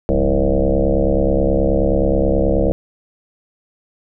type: tone with frequency modulation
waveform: sine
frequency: 257.5 Hz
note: C4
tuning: 28 cents flat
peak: -12 dBFS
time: 0.09-2.72 s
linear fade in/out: 0 ms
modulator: 69.4 Hz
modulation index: 5
effects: none